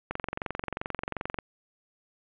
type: click train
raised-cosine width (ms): 0.5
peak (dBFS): -16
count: 30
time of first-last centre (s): 0.11-1.388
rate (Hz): 22.7
effects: resampled to 8000 Hz + 8-bit